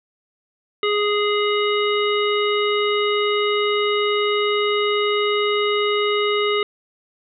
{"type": "harmonic tone", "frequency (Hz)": 415.3, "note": "G#4", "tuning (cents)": 0, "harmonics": [1, 3, 5, 7, 9], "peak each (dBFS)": [-19, -24, -26, -27, -29], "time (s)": [0.83, 6.63], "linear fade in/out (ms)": 2, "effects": []}